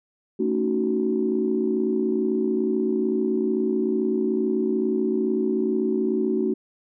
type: chord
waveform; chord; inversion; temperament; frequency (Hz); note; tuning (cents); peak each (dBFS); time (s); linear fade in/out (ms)
sine; D# half-diminished seventh; second; just; 224 / 280 / 311.1 / 373.4; A3 / C#4 / D#4 / F#4; +31 / +18 / 0 / +16; -25 / -28 / -28 / -23; 0.39-6.54; 10
effects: tanh soft clip ceiling -10 dBFS